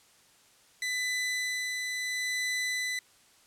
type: tone with tremolo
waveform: sawtooth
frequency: 2000 Hz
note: B6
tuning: 21 cents sharp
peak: -25 dBFS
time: 0.82-2.99 s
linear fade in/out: 2 ms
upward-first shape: sine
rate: 0.73 Hz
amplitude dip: 30%
effects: white hiss -61 dBFS RMS until 3.46 s + low-pass 10000 Hz 12 dB/octave